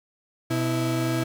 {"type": "tone pair together", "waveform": "35% pulse", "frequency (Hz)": [125.9, 327.1], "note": ["B2", "E4"], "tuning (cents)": [34, -13], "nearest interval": "octave + perfect fourth", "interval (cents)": 1653, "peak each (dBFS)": [-24, -24], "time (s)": [0.5, 1.24], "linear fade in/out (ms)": 10, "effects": []}